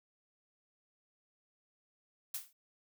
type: noise with exponential decay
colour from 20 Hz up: blue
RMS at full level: -35 dBFS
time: 2.34-2.53 s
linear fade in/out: 5 ms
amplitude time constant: 41 ms
effects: none